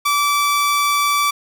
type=tone; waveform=sawtooth; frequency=1158 Hz; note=D6; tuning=25 cents flat; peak=-11 dBFS; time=0.05-1.31 s; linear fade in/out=10 ms; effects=none